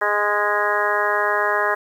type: harmonic tone with a mistuned harmonic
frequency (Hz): 207.1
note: G#3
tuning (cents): -5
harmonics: 2 / 3 / 4 / 5 / 6 / 7 / 8 / 9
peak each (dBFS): -26 / -25 / -27 / -24 / -26 / -29 / -23 / -27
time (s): 0.01-1.75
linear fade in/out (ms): 10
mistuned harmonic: 9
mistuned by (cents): +19
effects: 8-bit